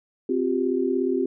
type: chord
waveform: sine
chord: C suspended fourth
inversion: none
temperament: equal with one note detuned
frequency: 261.6 / 354.9 / 392 Hz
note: C4 / F4 / G4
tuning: 0 / +28 / 0 cents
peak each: -25 dBFS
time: 0.29-1.26 s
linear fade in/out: 5 ms
effects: none